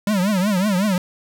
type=tone with vibrato; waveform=square; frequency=196 Hz; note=G3; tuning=in tune; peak=-17 dBFS; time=0.07-0.98 s; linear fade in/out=2 ms; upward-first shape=triangle; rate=5.4 Hz; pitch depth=200 cents each way; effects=none